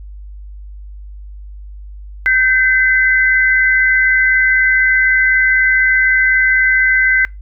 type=tone pair together; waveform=sine; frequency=1556 / 2031 Hz; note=G6 / B6; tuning=-13 / +48 cents; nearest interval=perfect fourth; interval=461 cents; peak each=-12 dBFS; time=2.26-7.25 s; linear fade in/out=0 ms; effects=noise-tail reverb RT60 0.2 s tail -24 dB re dry + added 50 Hz sine -29 dBFS peak until 7.41 s